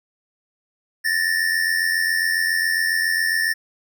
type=tone pair together; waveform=square; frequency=1762.7 / 1850 Hz; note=A6 / A#6; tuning=+3 / -14 cents; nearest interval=minor second; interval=83 cents; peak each=-21 / -23 dBFS; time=1.04-3.54 s; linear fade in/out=20 ms; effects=none